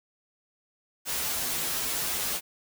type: noise with comb filter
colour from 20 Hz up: white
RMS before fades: -30 dBFS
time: 1.05-2.41 s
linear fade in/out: 50 ms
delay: 10 ms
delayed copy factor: -0.75
effects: none